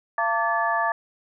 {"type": "tone cluster", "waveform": "sine", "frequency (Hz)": [683, 901, 1158, 1728], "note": ["F5", "A5", "D6", "A6"], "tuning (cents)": [-39, 41, -25, -32], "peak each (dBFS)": -26, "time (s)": [0.18, 0.92], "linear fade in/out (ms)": 2, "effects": []}